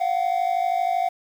triangle tone pair together, 698.5 / 751.2 Hz, F5 / F#5, 0 / +26 cents, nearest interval minor second, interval 126 cents, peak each -21 dBFS, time 0-1.09 s, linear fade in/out 10 ms, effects 8-bit

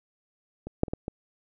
clicks, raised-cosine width 2 ms, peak -23 / -7 / -24 / -16 / -18 dBFS, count 5, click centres 0.67 / 0.834 / 0.882 / 0.935 / 1.081 s, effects none

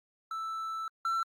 triangle tone pair in turn, 1321 / 1343.3 Hz, E6 / E6, +3 / +32 cents, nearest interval unison, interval 29 cents, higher second, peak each -32 / -26 dBFS, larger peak second, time 0.31-0.88 / 1.05-1.23 s, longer first, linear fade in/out 2 ms, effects Opus 48 kbps

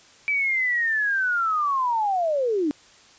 sine linear sweep, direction down, 2321 to 280 Hz, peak -20 dBFS, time 0.28-2.71 s, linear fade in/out 0 ms, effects white hiss -52 dBFS RMS until 3.18 s + resampled to 16000 Hz

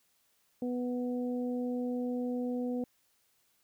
harmonic tone, 246.9 Hz, B3, in tune, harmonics 1 / 2 / 3, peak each -32 / -37 / -48 dBFS, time 0.62-2.84 s, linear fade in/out 2 ms, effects white hiss -72 dBFS RMS until 3.63 s

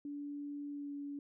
sine tone with pitch glide, 288.3 to 285.2 Hz, D4 to C#4, -32 to +49 cents, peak -40 dBFS, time 0.05-1.19 s, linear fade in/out 2 ms, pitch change -19 cents, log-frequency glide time 0.7-0.93 s, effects none

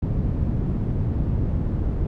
white low-pass noise, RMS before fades -23 dBFS, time 0.02-2.07 s, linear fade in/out 5 ms, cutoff 130 Hz, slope 12 dB/octave, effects none

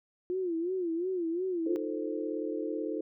sine tone with vibrato, 350.9 Hz, F4, 8 cents sharp, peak -29 dBFS, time 0.3-1.76 s, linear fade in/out 0 ms, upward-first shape sine, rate 2.8 Hz, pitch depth 130 cents each way
sine chord, F dominant seventh, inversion third, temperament equal, 311.1 / 349.2 / 440 / 523.3 Hz, Eb4 / F4 / A4 / C5, 0 / 0 / 0 / 0 cents, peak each -35 / -38 / -36 / -40 dBFS, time 1.66-3.01 s, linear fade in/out 5 ms
effects none

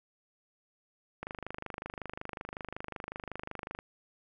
click train, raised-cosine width 0.5 ms, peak -23 dBFS, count 66, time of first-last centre 1.23-3.789 s, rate 25.4 Hz, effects none

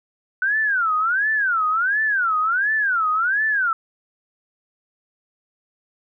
sine tone with vibrato, 1480 Hz, F#6, in tune, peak -17 dBFS, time 0.42-3.73 s, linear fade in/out 2 ms, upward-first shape sine, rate 1.4 Hz, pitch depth 300 cents each way, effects none

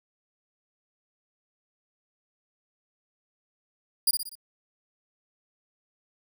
10% pulse tone with echo, 4841 Hz, D#8, 48 cents flat, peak -12 dBFS, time 4.07-4.11 s, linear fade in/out 5 ms, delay 61 ms, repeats 4, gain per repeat -6 dB, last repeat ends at 4.354 s, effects none

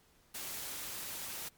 white noise, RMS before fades -42 dBFS, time 0.34-1.49 s, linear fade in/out 10 ms, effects pink hiss -67 dBFS RMS until 1.57 s + MP3 96 kbps

